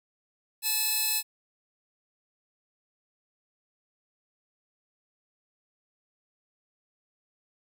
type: tone cluster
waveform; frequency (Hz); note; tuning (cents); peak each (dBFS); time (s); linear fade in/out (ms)
5% pulse; 873 / 2593 / 4041; A5 / E7 / B7; -14 / -29 / +39; -25 / -20 / -21; 0.62-1.23; 50
effects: none